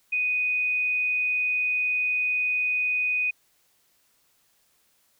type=tone; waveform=sine; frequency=2489 Hz; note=D#7; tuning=in tune; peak=-22 dBFS; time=0.12-3.31 s; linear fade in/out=10 ms; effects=white hiss -66 dBFS RMS until 5.19 s